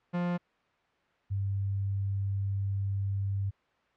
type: tone pair in turn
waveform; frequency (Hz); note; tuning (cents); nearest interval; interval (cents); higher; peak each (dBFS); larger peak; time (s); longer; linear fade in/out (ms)
45% pulse / sine; 175.6 / 98.6; F3 / G2; +10 / +11; minor seventh; 999; first; -28; neither; 0.13-0.38 / 1.3-3.51; second; 20
effects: white hiss -68 dBFS RMS until 3.96 s + low-pass 2000 Hz 12 dB/octave